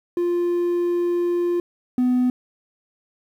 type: tone pair in turn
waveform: triangle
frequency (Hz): 349.2 / 250.2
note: F4 / B3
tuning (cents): 0 / +23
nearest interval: tritone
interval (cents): 577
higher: first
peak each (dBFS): -16 / -13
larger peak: second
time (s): 0.17-1.6 / 1.98-2.3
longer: first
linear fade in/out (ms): 2
effects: tanh soft clip ceiling -11 dBFS + 9-bit